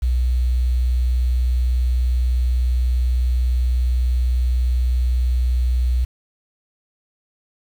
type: tone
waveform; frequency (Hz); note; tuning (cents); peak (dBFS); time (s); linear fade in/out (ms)
sine; 61.74; B1; 0; -15; 0.02-6.05; 10
effects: 7-bit